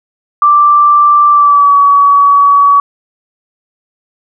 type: tone with pitch glide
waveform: sine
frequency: 1174.7 to 1134 Hz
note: D6 to C#6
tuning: 0 to +39 cents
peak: -3 dBFS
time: 0.42-2.8 s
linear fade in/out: 2 ms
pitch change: -61 cents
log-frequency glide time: 1.3-1.76 s
effects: none